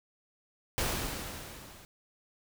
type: noise with level ramp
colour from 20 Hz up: pink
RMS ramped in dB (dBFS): -30 to -53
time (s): 0.78-1.85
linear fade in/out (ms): 0
effects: none